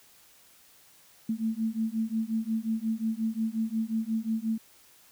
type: beating tone pair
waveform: sine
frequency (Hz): 220 / 225.6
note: A3 / A3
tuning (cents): 0 / +44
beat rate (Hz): 5.6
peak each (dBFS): -30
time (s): 1.29-4.58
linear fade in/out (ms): 5
effects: white hiss -58 dBFS RMS until 5.11 s